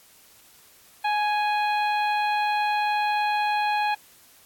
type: harmonic tone with a mistuned harmonic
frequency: 830 Hz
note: G#5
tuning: 1 cent flat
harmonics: 1 / 2 / 3 / 4 / 5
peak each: -22 / -31 / -31 / -38 / -39 dBFS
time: 1.04-3.95 s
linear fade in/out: 10 ms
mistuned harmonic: 1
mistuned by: +19 cents
effects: white hiss -54 dBFS RMS until 4.45 s + AAC 64 kbps